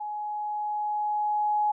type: tone with level ramp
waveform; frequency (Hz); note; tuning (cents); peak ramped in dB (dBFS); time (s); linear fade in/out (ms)
sine; 840; G#5; +19; -31 to -21; 0-1.72; 10
effects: none